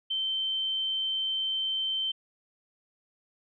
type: tone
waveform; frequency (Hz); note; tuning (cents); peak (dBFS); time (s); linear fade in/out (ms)
sine; 3104; G7; -18; -27; 0.1-2.12; 10
effects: none